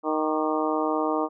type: harmonic tone with a mistuned harmonic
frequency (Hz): 155.56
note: D#3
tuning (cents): 0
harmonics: 2 / 3 / 4 / 5 / 6 / 7 / 8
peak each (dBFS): -27 / -29 / -30 / -31 / -32 / -32 / -33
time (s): 0.03-1.29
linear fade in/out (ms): 50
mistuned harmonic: 8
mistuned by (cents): -60
effects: none

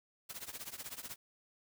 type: noise with tremolo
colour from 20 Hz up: white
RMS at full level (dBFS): -42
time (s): 0.29-1.16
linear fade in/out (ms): 10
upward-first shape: triangle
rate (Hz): 16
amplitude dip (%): 95
effects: none

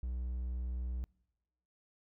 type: tone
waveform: triangle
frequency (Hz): 61.74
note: B1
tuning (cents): 0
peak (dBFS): -33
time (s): 0.03-1.04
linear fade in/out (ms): 0
effects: noise-tail reverb RT60 1.0 s tail -26 dB re dry

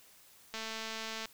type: click train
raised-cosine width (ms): 0.2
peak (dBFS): -23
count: 160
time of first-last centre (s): 0.54-1.256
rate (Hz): 222
effects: white hiss -60 dBFS RMS until 1.33 s

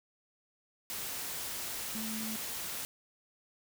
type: tone in noise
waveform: sine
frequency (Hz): 220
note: A3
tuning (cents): 0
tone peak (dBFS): -38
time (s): 1.95-2.36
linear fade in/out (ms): 0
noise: white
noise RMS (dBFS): -39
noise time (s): 0.9-2.85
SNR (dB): -2
effects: none

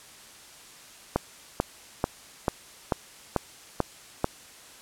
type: click train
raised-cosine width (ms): 1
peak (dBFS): -8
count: 8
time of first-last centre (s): 1.16-4.244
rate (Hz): 2.27
effects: white hiss -49 dBFS RMS until 4.81 s + low-pass 10000 Hz 12 dB/octave

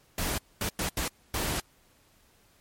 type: noise bursts at uneven times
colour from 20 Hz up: pink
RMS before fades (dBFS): -30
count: 5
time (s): 0.18-0.38 / 0.61-0.69 / 0.79-0.89 / 0.97-1.08 / 1.34-1.6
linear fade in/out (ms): 2
effects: pink hiss -63 dBFS RMS until 2.6 s + MP3 64 kbps

